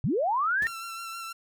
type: linear sweep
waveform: sine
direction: up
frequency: 100.1 to 1856 Hz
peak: -23 dBFS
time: 0.04-0.67 s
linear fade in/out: 0 ms
type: noise with exponential decay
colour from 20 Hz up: pink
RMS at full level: -39 dBFS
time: 0.62-0.76 s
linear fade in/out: 1 ms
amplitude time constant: 29 ms
type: tone with vibrato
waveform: sawtooth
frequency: 1352 Hz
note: E6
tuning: 43 cents sharp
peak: -32 dBFS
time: 0.66-1.33 s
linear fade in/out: 10 ms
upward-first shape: sine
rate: 6.3 Hz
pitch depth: 25 cents each way
effects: none